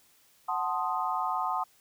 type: chord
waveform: sine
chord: F# diminished seventh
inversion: none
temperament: equal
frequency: 740 / 880 / 1046.5 / 1244.5 Hz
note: F#5 / A5 / C6 / Eb6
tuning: 0 / 0 / 0 / 0 cents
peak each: -33 dBFS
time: 0.48-1.64 s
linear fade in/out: 10 ms
effects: white hiss -63 dBFS RMS until 1.8 s